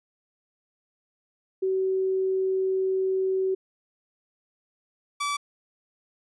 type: tone pair in turn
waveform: sine / sawtooth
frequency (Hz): 379.3 / 1153.5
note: F#4 / D6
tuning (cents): +43 / -31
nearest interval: octave + perfect fifth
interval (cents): 1926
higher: second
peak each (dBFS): -22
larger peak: neither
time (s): 1.62-3.55 / 5.2-5.37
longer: first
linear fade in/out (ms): 10
effects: resampled to 24000 Hz